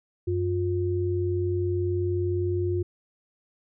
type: tone pair together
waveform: sine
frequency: 94.1 / 354.9 Hz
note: F#2 / F4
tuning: +30 / +28 cents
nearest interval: octave + major seventh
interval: 2298 cents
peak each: -26 / -26 dBFS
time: 0.27-2.83 s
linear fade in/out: 10 ms
effects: none